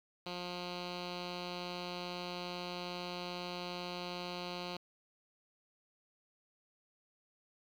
10% pulse tone with low-pass filter, 177.6 Hz, F3, 29 cents sharp, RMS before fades -42 dBFS, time 0.26-4.77 s, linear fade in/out 5 ms, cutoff 3900 Hz, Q 4.9, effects 10-bit

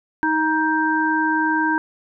harmonic tone, 314.1 Hz, D#4, 16 cents sharp, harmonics 1 / 3 / 5, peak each -21 / -21 / -21 dBFS, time 0.23-1.78 s, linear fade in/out 0 ms, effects none

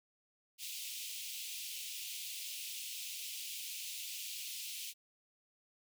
pink high-pass noise, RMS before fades -44 dBFS, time 0.58-4.94 s, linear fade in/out 50 ms, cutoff 2500 Hz, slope 48 dB/octave, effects none

